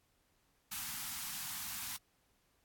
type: band-stop noise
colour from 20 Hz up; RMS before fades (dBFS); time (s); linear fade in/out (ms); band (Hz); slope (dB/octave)
white; -42; 0.71-1.97; 10; 270 to 760; 48
effects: pink hiss -75 dBFS RMS until 2.64 s + AAC 64 kbps